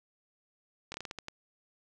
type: slowing click train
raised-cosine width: 0.2 ms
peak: -22 dBFS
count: 8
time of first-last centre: 0.92-1.284 s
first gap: 22 ms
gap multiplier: 1.28
effects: none